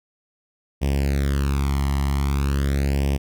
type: tone with flanger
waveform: sawtooth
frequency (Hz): 69.5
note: C#2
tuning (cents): +5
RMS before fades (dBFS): -21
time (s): 0.81-3.18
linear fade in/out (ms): 20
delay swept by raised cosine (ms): 0.36 to 0.99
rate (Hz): 0.43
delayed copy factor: +0.9
effects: none